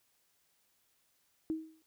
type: tone with exponential decay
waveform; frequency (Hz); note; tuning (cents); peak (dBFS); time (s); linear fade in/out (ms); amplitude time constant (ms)
sine; 318.1; D#4; +38; -29; 1.5-1.82; 0; 69
effects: white hiss -74 dBFS RMS until 1.86 s